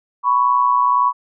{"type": "tone pair together", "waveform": "sine", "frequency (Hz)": [991, 1112.4], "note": ["B5", "C#6"], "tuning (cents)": [6, 6], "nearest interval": "major second", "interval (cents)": 200, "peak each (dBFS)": -15, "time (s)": [0.23, 1.13], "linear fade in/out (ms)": 50, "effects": []}